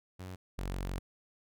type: tone pair in turn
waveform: sawtooth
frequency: 92.4 / 46.2 Hz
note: F#2 / F#1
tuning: -2 / -2 cents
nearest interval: octave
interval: 1200 cents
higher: first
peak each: -38 / -31 dBFS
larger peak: second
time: 0.19-0.36 / 0.58-0.99 s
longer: second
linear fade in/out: 10 ms
effects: none